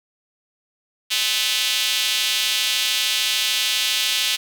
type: tone with high-pass filter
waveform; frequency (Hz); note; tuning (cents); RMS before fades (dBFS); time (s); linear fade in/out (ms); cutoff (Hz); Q
square; 116.54; A#2; 0; -21; 1.1-4.37; 20; 3200; 2.3
effects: none